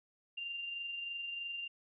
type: tone with amplitude modulation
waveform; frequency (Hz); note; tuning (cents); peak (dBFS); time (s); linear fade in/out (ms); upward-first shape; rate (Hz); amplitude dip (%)
sine; 2787; F7; -4; -37; 0.37-1.68; 10; sine; 23.1; 35
effects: none